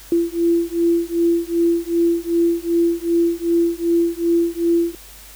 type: beating tone pair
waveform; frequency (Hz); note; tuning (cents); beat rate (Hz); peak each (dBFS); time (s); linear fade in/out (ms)
sine; 337.7 / 340.3; E4 / F4; +42 / -45; 2.6; -18; 0.12-4.95; 2
effects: added 50 Hz sine -44 dBFS peak until 5.35 s + white hiss -42 dBFS RMS until 5.35 s